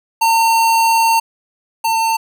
square tone pair in turn, 909 / 900.6 Hz, A#5 / A5, -44 / +40 cents, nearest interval unison, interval 16 cents, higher first, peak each -11 / -14 dBFS, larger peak first, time 0.21-1.2 / 1.84-2.17 s, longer first, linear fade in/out 10 ms, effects none

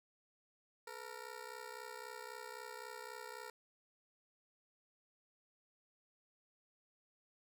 15% pulse ring-modulated tone, 462.8 Hz, A#4, 13 cents flat, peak -38 dBFS, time 0.87-3.5 s, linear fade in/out 2 ms, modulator 31.9 Hz, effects none

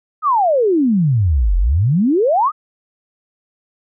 sine exponential two-way sweep, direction down then up, 1306 to 41.41 to 1306 Hz, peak -11 dBFS, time 0.22-2.52 s, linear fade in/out 50 ms, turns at 1.57 s, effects none

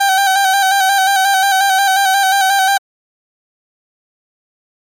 30% pulse tone with vibrato, 776 Hz, G5, 18 cents flat, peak -7 dBFS, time 0-2.78 s, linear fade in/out 10 ms, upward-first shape square, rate 5.6 Hz, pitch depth 37 cents each way, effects MP3 64 kbps

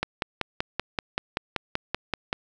click train, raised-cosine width 0.3 ms, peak -9 dBFS, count 13, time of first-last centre 0.03-2.329 s, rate 5.22 Hz, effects none

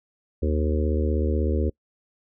harmonic tone, 76.2 Hz, D#2, 36 cents flat, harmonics 1 / 3 / 4 / 5 / 6 / 7, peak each -22 / -30 / -31 / -30 / -31 / -34 dBFS, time 0.42-1.7 s, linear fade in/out 10 ms, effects noise-tail reverb RT60 0.1 s tail -26 dB re dry

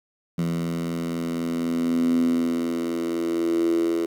10% pulse tone with high-pass filter sweep, 84 Hz, E2, 33 cents sharp, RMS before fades -24 dBFS, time 0.38-4.06 s, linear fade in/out 5 ms, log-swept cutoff 180 to 360 Hz, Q 9.8, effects none

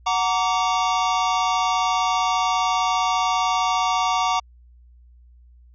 square chord, Gb augmented, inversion none, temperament just, 740 / 925 / 1156.2 Hz, Gb5 / Bb5 / D6, 0 / -14 / -27 cents, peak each -24 dBFS, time 0.06-4.4 s, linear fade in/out 10 ms, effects added 60 Hz sine -47 dBFS peak until 5.74 s + resampled to 16000 Hz

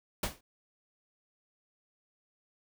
pink noise with exponential decay, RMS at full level -28 dBFS, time 0.23-0.41 s, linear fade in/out 5 ms, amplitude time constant 37 ms, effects none

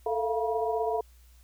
sine tone cluster, 440.7 / 456.5 / 672 / 700 / 962 Hz, A4 / A#4 / E5 / F5 / B5, +3 / -36 / +33 / +4 / -46 cents, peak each -29 / -38 / -36 / -31 / -34 dBFS, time 0.06-1.01 s, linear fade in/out 5 ms, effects added 60 Hz sine -53 dBFS peak until 1.43 s + white hiss -64 dBFS RMS until 1.43 s

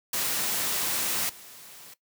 white noise with level steps, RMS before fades -28 / -47 dBFS, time 0.13-1.94 s, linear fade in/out 5 ms, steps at 1.29 s, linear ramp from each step 5 ms, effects noise-tail reverb RT60 0.1 s tail -17 dB re dry + high-pass 100 Hz 12 dB/octave

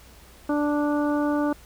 harmonic tone, 293.7 Hz, D4, in tune, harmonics 1 / 2 / 3 / 4 / 5, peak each -22 / -28 / -32 / -34 / -36 dBFS, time 0.49-1.53 s, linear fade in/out 5 ms, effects added 60 Hz sine -51 dBFS peak until 1.65 s + pink hiss -51 dBFS RMS until 1.65 s

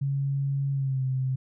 sine tone with pitch glide, 138.59 to 130.81 Hz, C#3 to C3, 0 to 0 cents, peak -24 dBFS, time 0.01-1.36 s, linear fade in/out 10 ms, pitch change -100 cents, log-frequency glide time 0.72-1.03 s, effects none

